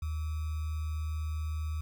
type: tone with sample-and-hold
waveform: sine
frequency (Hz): 77.78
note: D#2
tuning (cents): 0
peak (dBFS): -31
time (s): 0.02-1.81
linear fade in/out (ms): 5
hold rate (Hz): 1225
effects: none